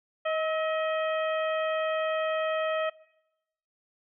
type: harmonic tone with a mistuned harmonic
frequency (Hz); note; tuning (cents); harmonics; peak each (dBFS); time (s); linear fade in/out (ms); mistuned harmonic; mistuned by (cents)
631; D#5; +24; 1 / 2 / 3 / 4 / 5; -27 / -33 / -37 / -39 / -41; 0.25-2.9; 10; 2; +39
effects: noise-tail reverb RT60 0.9 s tail -22 dB re dry